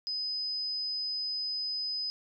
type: tone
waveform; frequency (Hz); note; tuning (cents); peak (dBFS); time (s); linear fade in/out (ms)
sine; 5020; D#8; +15; -31; 0.07-2.1; 0
effects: none